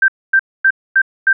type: tone bursts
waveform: sine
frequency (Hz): 1568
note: G6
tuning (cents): 0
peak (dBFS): -7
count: 5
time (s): 0.02-1.33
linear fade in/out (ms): 5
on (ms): 62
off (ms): 250
effects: none